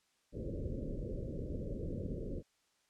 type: low-pass noise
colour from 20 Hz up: pink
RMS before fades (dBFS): -40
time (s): 0.32-2.43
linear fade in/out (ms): 50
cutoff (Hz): 570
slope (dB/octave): 96
effects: white hiss -75 dBFS RMS until 2.89 s + low-pass 8000 Hz 12 dB/octave